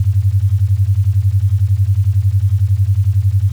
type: beating tone pair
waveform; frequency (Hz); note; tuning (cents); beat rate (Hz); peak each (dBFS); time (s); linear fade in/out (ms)
sine; 92.5 / 103.5; F#2 / G#2; 0 / -5; 11; -13; 0-3.52; 5
effects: 7-bit